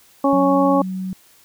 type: harmonic tone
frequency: 277.2 Hz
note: C#4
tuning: in tune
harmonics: 1 / 2 / 3 / 4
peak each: -16 / -18 / -21 / -21 dBFS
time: 0.24-0.82 s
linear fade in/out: 5 ms
type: tone with pitch glide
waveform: sine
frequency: 185 to 187.37 Hz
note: F#3 to F#3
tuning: 0 to +22 cents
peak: -23 dBFS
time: 0.33-1.13 s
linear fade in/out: 0 ms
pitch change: +22 cents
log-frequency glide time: 0.44-0.53 s
effects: white hiss -52 dBFS RMS until 1.44 s